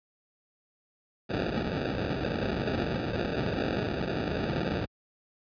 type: noise with sample-and-hold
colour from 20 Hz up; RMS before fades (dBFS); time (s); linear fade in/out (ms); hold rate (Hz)
blue; -30; 1.29-4.86; 20; 1050
effects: high-pass 60 Hz 12 dB/octave + resampled to 11025 Hz